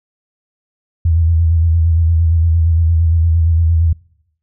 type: tone with vibrato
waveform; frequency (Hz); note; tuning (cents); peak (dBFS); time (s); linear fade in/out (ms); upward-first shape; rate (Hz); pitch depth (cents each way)
sine; 82.41; E2; 0; -9; 1.05-3.93; 5; square; 8.7; 43
effects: noise-tail reverb RT60 0.8 s tail -25 dB re dry